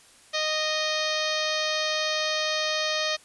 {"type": "harmonic tone with a mistuned harmonic", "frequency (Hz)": 619, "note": "D#5", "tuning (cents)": -9, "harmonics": [1, 2, 3, 4, 5, 6, 7, 8, 9, 10], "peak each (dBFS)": [-30, -34, -32, -34, -34, -33, -33, -37, -38, -39], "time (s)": [0.33, 3.17], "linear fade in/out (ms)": 20, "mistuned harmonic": 5, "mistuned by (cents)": 33, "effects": ["white hiss -54 dBFS RMS until 3.24 s", "resampled to 24000 Hz"]}